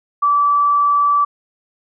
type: tone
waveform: sine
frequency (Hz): 1157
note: D6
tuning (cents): -26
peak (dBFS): -11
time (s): 0.22-1.25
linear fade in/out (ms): 10
effects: none